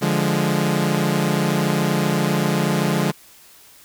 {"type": "chord", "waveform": "sawtooth", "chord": "D diminished", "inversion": "none", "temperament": "equal", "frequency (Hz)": [146.83, 174.61, 207.7], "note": ["D3", "F3", "Ab3"], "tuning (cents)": [0, 0, 0], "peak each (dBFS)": -18, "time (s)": [0.01, 3.12], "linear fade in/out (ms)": 20, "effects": ["white hiss -48 dBFS RMS until 3.84 s"]}